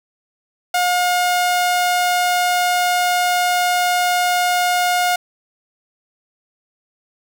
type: tone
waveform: sawtooth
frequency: 716 Hz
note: F5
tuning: 43 cents sharp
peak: -11 dBFS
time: 0.74-5.16 s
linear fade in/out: 5 ms
effects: none